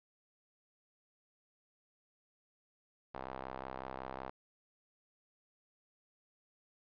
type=tone with band-pass filter; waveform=sawtooth; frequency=65.4 Hz; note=C2; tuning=in tune; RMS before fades=-45 dBFS; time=3.14-4.3 s; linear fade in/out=5 ms; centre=860 Hz; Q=1.6; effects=resampled to 11025 Hz + 11-bit